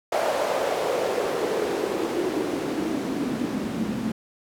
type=noise with band-pass filter sweep; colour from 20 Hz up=white; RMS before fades=-26 dBFS; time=0.12-4.12 s; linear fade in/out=5 ms; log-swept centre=630 to 210 Hz; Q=3.6; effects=none